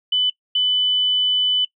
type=tone pair in turn; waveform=sine; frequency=3000 / 3000 Hz; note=F#7 / F#7; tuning=+23 / +23 cents; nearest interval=unison; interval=0 cents; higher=neither; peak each=-15 dBFS; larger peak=neither; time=0.12-0.3 / 0.55-1.65 s; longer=second; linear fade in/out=5 ms; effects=noise-tail reverb RT60 0.1 s tail -22 dB re dry